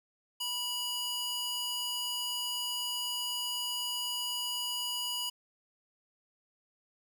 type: tone with high-pass filter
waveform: square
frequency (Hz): 976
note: B5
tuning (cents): -21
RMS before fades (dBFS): -35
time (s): 0.4-5.3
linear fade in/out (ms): 10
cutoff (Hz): 2700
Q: 1.2
effects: none